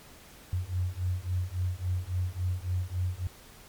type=beating tone pair; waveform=sine; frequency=88.9 / 92.5 Hz; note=F2 / F#2; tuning=+31 / 0 cents; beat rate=3.6 Hz; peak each=-31 dBFS; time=0.53-3.27 s; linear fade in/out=0 ms; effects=pink hiss -52 dBFS RMS until 3.68 s + MP3 96 kbps